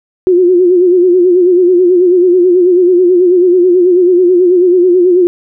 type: tone with vibrato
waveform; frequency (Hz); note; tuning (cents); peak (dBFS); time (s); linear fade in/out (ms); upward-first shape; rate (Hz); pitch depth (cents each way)
sine; 359.3; F4; +49; -4; 0.27-5.27; 0; sine; 9.2; 67
effects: none